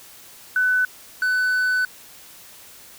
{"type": "tone pair in turn", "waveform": ["sine", "triangle"], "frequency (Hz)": [1500, 1500], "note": ["F#6", "F#6"], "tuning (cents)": [23, 23], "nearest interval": "unison", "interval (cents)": 0, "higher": "neither", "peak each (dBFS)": [-16, -16], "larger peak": "neither", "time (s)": [[0.56, 0.85], [1.22, 1.85]], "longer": "second", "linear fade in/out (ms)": 2, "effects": ["white hiss -45 dBFS RMS until 2.98 s"]}